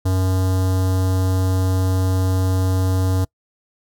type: tone with notch filter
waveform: square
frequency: 93.5 Hz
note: F#2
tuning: 19 cents sharp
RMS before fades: -18 dBFS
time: 0.05-3.25 s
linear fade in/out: 10 ms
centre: 2300 Hz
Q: 0.64
effects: noise-tail reverb RT60 0.1 s tail -25 dB re dry